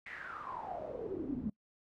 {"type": "noise with band-pass filter sweep", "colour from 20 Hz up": "brown", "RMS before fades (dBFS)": -41, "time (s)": [0.06, 1.5], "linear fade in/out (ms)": 5, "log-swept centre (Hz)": [2100, 210], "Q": 9.4, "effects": ["noise-tail reverb RT60 0.1 s tail -24 dB re dry"]}